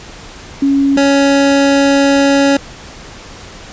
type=tone pair in turn; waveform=sine / 25% pulse; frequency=277.2 / 278.4 Hz; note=C#4 / C#4; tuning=0 / +8 cents; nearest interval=unison; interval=8 cents; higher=second; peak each=-8 / -4 dBFS; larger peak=second; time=0.62-0.97 / 0.97-2.57 s; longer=second; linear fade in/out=5 ms; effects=pink hiss -33 dBFS RMS until 3.72 s + resampled to 16000 Hz